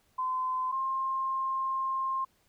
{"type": "tone pair in turn", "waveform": "sine", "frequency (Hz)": [1027, 1060.8], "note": ["C6", "C6"], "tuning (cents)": [-33, 23], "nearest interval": "minor second", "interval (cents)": 56, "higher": "second", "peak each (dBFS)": -28, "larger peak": "neither", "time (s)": [[0.18, 0.72], [0.72, 2.25]], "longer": "second", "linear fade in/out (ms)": 10, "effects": ["pink hiss -69 dBFS RMS until 2.48 s"]}